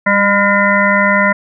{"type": "harmonic tone with a mistuned harmonic", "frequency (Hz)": 202.2, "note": "G#3", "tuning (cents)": -46, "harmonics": [1, 3, 5, 7, 9, 10], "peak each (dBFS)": [-16, -16, -16, -16, -16, -16], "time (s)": [0.06, 1.33], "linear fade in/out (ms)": 10, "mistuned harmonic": 1, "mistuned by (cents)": -26, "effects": []}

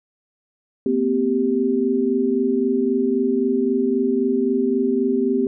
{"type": "tone cluster", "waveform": "sine", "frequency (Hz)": [232.4, 256.2, 392.5], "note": ["A#3", "C4", "G4"], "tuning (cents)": [-5, -36, 2], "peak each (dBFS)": [-24, -20, -20], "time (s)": [0.86, 5.47], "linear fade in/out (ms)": 2, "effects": []}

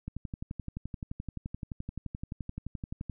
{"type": "click train", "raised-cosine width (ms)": 5, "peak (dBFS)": -24, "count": 36, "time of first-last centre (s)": [0.08, 3.097], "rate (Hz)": 11.6, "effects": []}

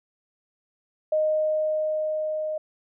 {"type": "tone with level ramp", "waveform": "sine", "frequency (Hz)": 619, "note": "D#5", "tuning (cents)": -9, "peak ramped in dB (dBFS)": [-19, -26], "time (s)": [1.12, 2.58], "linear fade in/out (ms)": 5, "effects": []}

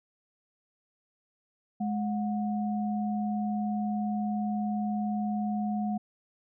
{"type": "tone pair together", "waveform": "sine", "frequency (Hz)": [210, 727.1], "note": ["G#3", "F#5"], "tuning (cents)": [19, -30], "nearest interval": "octave + minor seventh", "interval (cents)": 2151, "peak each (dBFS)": [-28, -35], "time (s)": [1.8, 5.98], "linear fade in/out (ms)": 10, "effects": []}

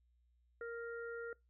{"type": "harmonic tone", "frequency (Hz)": 466.2, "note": "A#4", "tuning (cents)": 0, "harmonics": [1, 3, 4], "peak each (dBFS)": [-43, -48, -57], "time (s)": [0.61, 1.33], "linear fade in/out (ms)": 2, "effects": ["noise-tail reverb RT60 0.2 s tail -23 dB re dry", "added 60 Hz sine -70 dBFS peak until 1.49 s"]}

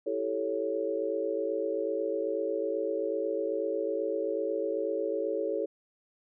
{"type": "chord", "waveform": "sine", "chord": "A dominant seventh", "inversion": "second", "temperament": "equal", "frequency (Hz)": [329.6, 392, 440, 554.4], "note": ["E4", "G4", "A4", "C#5"], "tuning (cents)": [0, 0, 0, 0], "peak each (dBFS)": [-36, -35, -32, -33], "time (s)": [0.06, 5.66], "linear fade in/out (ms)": 10, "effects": []}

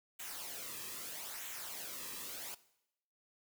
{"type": "noise with flanger", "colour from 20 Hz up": "white", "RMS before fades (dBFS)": -45, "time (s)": [0.19, 2.55], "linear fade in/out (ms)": 10, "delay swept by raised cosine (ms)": [0.2, 1.4], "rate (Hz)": 0.78, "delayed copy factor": -0.6, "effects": ["noise-tail reverb RT60 0.8 s tail -18 dB re dry"]}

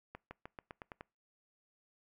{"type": "accelerating click train", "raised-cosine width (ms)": 0.5, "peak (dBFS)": -30, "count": 8, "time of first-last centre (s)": [0.15, 1.009], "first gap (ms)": 160, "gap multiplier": 0.91, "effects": ["noise-tail reverb RT60 0.3 s tail -25 dB re dry"]}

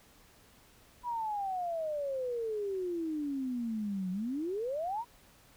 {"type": "exponential two-way sweep", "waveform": "sine", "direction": "down then up", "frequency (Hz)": [987.8, 180.4, 987.8], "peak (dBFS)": -32, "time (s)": [1.03, 5.05], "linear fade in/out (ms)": 50, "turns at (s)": 4.11, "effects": ["pink hiss -61 dBFS RMS until 5.56 s"]}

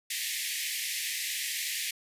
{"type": "high-pass noise", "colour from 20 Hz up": "pink", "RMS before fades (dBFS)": -33, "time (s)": [0.1, 1.91], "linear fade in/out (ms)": 5, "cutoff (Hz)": 1800, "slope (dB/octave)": 96, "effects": ["resampled to 32000 Hz"]}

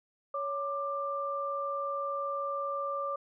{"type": "tone pair together", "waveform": "sine", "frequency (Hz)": [559, 1184.5], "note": ["C#5", "D6"], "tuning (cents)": [14, 14], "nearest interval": "octave + minor second", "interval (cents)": 1300, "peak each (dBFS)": [-35, -33], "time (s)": [0.34, 3.16], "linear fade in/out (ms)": 5, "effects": []}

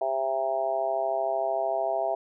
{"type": "harmonic tone", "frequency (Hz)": 133.3, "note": "C3", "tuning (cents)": 33, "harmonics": [3, 4, 5, 6, 7], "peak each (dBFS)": [-35, -36, -26, -32, -38], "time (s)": [0.01, 2.15], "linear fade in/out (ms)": 5, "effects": []}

